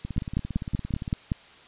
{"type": "two click trains", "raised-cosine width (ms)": 5, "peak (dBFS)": [-12, -20], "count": [7, 19], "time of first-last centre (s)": [[0.18, 1.319], [0.05, 1.079]], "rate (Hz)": [5.27, 17.5], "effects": ["white hiss -51 dBFS RMS until 1.67 s", "resampled to 8000 Hz"]}